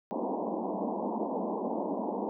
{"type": "band-pass noise", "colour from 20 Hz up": "pink", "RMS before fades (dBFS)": -33, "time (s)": [0.11, 2.29], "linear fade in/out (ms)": 0, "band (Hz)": [190, 1000], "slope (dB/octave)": 96, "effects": []}